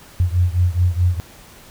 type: beating tone pair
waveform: sine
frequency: 87.31 / 92.01 Hz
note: F2 / F#2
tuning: 0 / -9 cents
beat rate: 4.7 Hz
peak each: -16 / -18 dBFS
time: 0.2-1.2 s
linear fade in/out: 0 ms
effects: pink hiss -44 dBFS RMS until 1.7 s